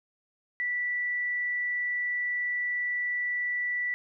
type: tone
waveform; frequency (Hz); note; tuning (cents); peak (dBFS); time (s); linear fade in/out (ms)
sine; 1963; B6; -11; -27; 0.6-3.94; 0
effects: none